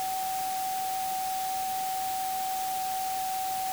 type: tone in noise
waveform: sine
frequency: 758 Hz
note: F#5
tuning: 42 cents sharp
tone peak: -29 dBFS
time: 0-3.72 s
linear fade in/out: 0 ms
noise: white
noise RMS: -38 dBFS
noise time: 0-3.72 s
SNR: +6 dB
effects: none